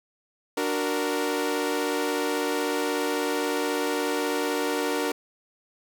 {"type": "chord", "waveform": "sawtooth", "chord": "D augmented", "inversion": "none", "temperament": "equal", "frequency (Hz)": [293.7, 370, 466.2], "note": ["D4", "F#4", "A#4"], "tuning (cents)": [0, 0, 0], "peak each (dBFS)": [-25, -27, -24], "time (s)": [0.57, 5.12], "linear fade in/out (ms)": 5, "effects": []}